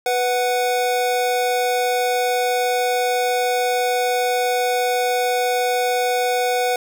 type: tone pair together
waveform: square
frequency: 493.9 / 740 Hz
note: B4 / F#5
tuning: 0 / 0 cents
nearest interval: perfect fifth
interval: 700 cents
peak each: -21 dBFS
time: 0.06-6.76 s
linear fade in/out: 2 ms
effects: none